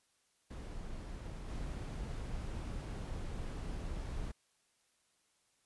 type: noise with level steps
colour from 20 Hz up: brown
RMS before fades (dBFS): -44 / -41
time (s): 0.5-4.32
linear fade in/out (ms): 10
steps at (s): 1.48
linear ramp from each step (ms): 10
effects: white hiss -75 dBFS RMS until 5.65 s + resampled to 24000 Hz